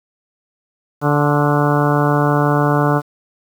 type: harmonic tone with a mistuned harmonic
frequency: 146 Hz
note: D3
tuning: 10 cents flat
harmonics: 1 / 2 / 3 / 4 / 5 / 6 / 7 / 8 / 9 / 10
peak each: -16 / -19 / -21 / -22 / -23 / -24 / -24 / -25 / -26 / -26 dBFS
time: 1.01-3.02 s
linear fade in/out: 50 ms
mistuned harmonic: 7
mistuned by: +36 cents
effects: 7-bit